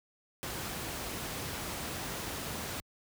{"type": "noise", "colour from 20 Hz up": "pink", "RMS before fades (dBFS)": -38, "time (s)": [0.43, 2.8], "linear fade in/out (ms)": 0, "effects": ["high-pass 60 Hz 12 dB/octave"]}